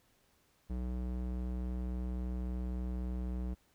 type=tone with band-pass filter; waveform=square; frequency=61.8 Hz; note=B1; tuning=2 cents sharp; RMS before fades=-37 dBFS; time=0.69-3.55 s; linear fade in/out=20 ms; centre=140 Hz; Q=0.61; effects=pink hiss -71 dBFS RMS until 3.74 s